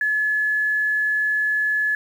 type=tone; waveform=sine; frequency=1711 Hz; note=A6; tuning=49 cents flat; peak=-18 dBFS; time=0.01-1.95 s; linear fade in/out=2 ms; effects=8-bit